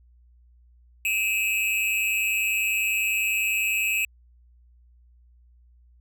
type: tone with amplitude modulation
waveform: square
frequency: 2580 Hz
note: E7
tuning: 38 cents flat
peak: -19 dBFS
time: 1.05-4.05 s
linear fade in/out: 2 ms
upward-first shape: sine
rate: 210 Hz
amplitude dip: 85%
effects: added 60 Hz sine -53 dBFS peak until 6 s